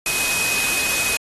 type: tone in noise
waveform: sine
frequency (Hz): 2517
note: D#7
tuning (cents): +19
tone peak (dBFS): -23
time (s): 0.06-1.17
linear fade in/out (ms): 2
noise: white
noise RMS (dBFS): -22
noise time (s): 0.06-1.17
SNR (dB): -4
effects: AAC 32 kbps